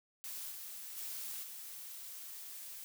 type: noise with level steps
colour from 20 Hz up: blue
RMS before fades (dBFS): -44 / -47 / -43 / -48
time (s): 0.24-2.84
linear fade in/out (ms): 0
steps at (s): 0.5 / 0.96 / 1.42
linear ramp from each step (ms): 20
effects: none